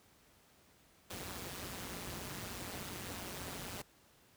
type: noise with amplitude modulation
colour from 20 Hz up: pink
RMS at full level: -41 dBFS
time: 1.1-3.82 s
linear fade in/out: 5 ms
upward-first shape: sine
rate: 184 Hz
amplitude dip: 75%
effects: pink hiss -66 dBFS RMS until 4.36 s + high-pass 60 Hz 12 dB/octave